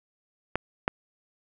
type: clicks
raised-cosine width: 0.5 ms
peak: -10 / -8 dBFS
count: 2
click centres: 0.556 / 0.879 s
effects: none